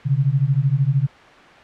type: beating tone pair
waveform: sine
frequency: 130.81 / 143.81 Hz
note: C3 / D3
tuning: 0 / -36 cents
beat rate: 13 Hz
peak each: -18 dBFS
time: 0.05-1.07 s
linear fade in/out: 20 ms
effects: white hiss -43 dBFS RMS until 1.63 s + low-pass 2000 Hz 12 dB/octave